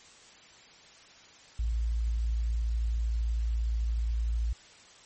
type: tone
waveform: sine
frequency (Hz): 56.6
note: A1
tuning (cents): +50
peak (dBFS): -26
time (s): 1.59-4.53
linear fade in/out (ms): 5
effects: white hiss -54 dBFS RMS until 5.05 s + MP3 32 kbps